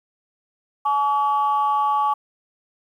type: tone pair together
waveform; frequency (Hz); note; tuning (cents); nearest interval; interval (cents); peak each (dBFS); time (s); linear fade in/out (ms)
sine; 850 / 1138.9; G#5 / C#6; +40 / +46; perfect fourth; 506; -19; 0.85-2.14; 10
effects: tanh soft clip ceiling -11 dBFS + 9-bit